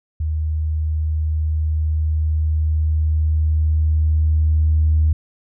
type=tone with level ramp; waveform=sine; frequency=77.78 Hz; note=D#2; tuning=in tune; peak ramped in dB=-18 to -11 dBFS; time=0.2-5.13 s; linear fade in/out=5 ms; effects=tanh soft clip ceiling -7 dBFS